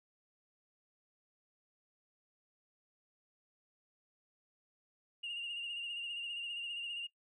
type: tone with vibrato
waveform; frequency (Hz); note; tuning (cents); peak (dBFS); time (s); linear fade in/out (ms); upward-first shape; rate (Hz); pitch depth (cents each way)
sine; 2813; F7; +12; -37; 5.23-7.07; 10; sine; 15; 38
effects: noise-tail reverb RT60 0.1 s tail -18 dB re dry + tanh soft clip ceiling -35 dBFS